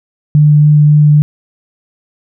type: tone with vibrato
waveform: sine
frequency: 149.3 Hz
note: D3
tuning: 29 cents sharp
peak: -3 dBFS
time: 0.35-1.22 s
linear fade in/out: 0 ms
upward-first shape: triangle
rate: 3.6 Hz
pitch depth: 9 cents each way
effects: none